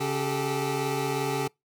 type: tone cluster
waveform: 25% pulse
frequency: 138.7 / 390.3 / 433 Hz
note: C#3 / G4 / A4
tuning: +1 / -8 / -28 cents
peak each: -27 dBFS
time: 0-1.48 s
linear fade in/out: 10 ms
effects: noise-tail reverb RT60 0.2 s tail -26 dB re dry